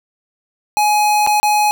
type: tone with dropouts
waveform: square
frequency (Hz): 840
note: G#5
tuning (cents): +19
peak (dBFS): -12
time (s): 0.77-1.71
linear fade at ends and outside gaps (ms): 0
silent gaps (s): 1.265-1.273 / 1.4-1.43
effects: none